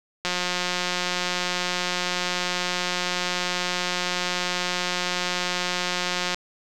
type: click train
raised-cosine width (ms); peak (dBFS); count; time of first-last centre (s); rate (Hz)
0.2; -8; 1092; 0.25-6.345; 179
effects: none